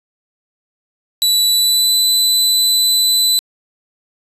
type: tone with pitch glide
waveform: sawtooth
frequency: 3951 to 4002 Hz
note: B7 to B7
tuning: 0 to +22 cents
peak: -8 dBFS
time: 1.22-3.39 s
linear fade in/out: 0 ms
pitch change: +22 cents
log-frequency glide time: 1.47-1.96 s
effects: resampled to 32000 Hz